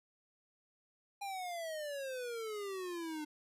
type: exponential sweep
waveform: square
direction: down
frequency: 813 to 298.8 Hz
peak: -40 dBFS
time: 1.21-3.25 s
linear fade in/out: 10 ms
effects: resampled to 32000 Hz